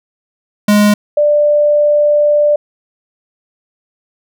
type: tone pair in turn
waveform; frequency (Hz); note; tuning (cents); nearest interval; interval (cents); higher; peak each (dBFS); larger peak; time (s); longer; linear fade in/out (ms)
square / sine; 207.7 / 591; G#3 / D5; 0 / +11; octave + tritone; 1811; second; -7; neither; 0.68-0.94 / 1.17-2.56; second; 5
effects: none